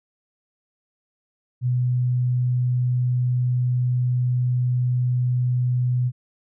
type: tone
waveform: sine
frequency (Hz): 124.5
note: B2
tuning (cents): +14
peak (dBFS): -18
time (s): 1.61-6.12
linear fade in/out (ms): 50
effects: none